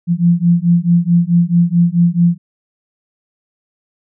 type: beating tone pair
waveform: sine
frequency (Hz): 170 / 174.6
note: F3 / F3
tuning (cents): -46 / 0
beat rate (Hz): 4.6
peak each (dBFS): -12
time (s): 0.07-2.38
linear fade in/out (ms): 50
effects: none